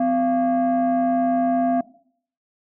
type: tone pair together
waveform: sine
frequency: 255.3 / 688 Hz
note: C4 / F5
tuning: -42 / -26 cents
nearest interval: octave + perfect fourth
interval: 1716 cents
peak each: -18 dBFS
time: 0-1.81 s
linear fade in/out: 5 ms
effects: noise-tail reverb RT60 0.6 s tail -19 dB re dry + tanh soft clip ceiling -14 dBFS